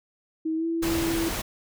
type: tone with pitch glide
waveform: sine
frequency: 319.1 to 331.3 Hz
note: D#4 to E4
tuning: +44 to +9 cents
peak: -24 dBFS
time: 0.45-1.29 s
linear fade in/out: 10 ms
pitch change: +65 cents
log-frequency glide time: 0.56-0.66 s
type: noise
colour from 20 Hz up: pink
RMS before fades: -30 dBFS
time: 0.82-1.42 s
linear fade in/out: 10 ms
effects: none